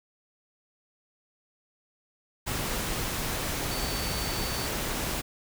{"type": "tone in noise", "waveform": "sine", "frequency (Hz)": 4525, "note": "C#8", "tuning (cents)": 35, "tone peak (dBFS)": -38, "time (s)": [3.7, 4.68], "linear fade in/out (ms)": 20, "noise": "pink", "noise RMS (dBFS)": -31, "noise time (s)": [2.46, 5.22], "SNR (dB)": -10, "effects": []}